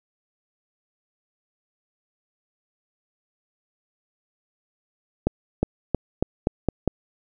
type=accelerating click train; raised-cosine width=2 ms; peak=-6 dBFS; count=7; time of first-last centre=5.27-6.877 s; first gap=360 ms; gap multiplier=0.88; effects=none